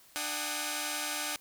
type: tone cluster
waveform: 5% pulse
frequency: 298.3 / 740 / 814 / 1254 Hz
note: D4 / F#5 / G#5 / D#6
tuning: +27 / 0 / -35 / +13 cents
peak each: -27 dBFS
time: 0.16-1.36 s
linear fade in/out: 0 ms
effects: white hiss -59 dBFS RMS until 1.4 s